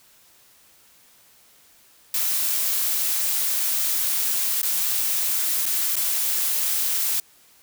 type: noise with dropouts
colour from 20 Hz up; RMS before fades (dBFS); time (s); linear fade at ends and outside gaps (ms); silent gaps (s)
blue; -23; 2.14-7.2; 2; 4.617-4.63 / 5.657-5.662 / 5.957-5.965
effects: white hiss -55 dBFS RMS until 7.62 s